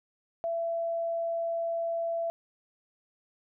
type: tone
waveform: sine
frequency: 670 Hz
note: E5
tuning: 28 cents sharp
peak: -28 dBFS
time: 0.44-2.3 s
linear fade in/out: 0 ms
effects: none